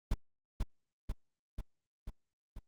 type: noise with echo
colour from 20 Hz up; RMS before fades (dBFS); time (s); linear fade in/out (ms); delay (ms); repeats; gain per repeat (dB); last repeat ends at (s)
brown; -28; 0.11-0.14; 5; 490; 5; -3; 2.59
effects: Opus 48 kbps